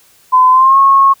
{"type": "tone with pitch glide", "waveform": "sine", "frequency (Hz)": [1019, 1092.1], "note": ["C6", "C#6"], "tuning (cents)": [-46, -26], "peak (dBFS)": -4, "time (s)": [0.32, 1.14], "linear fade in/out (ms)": 20, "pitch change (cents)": 120, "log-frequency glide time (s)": [0.51, 0.78], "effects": ["white hiss -48 dBFS RMS until 1.2 s"]}